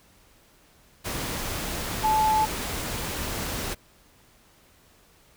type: tone in noise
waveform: sine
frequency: 867 Hz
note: A5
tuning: 26 cents flat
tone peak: -19 dBFS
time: 2.03-2.46 s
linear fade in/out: 20 ms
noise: pink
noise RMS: -31 dBFS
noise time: 1.04-3.75 s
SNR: +9 dB
effects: pink hiss -58 dBFS RMS until 5.36 s